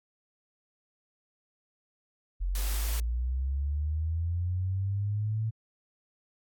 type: linear sweep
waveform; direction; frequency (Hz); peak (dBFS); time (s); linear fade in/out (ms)
sine; up; 43.28 to 112.1; -27; 2.4-5.51; 20
type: noise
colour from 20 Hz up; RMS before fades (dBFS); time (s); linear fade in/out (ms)
white; -38; 2.55-3; 2
effects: AAC 64 kbps